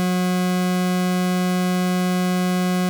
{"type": "tone", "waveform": "40% pulse", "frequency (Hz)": 181.6, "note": "F#3", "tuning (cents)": -32, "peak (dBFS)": -17, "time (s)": [0, 2.89], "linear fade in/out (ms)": 0, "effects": []}